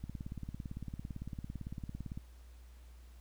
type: click train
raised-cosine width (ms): 5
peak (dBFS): -29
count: 39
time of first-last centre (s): 0.04-2.175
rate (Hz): 17.8
effects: added 60 Hz sine -52 dBFS peak until 3.2 s + pink hiss -67 dBFS RMS until 3.2 s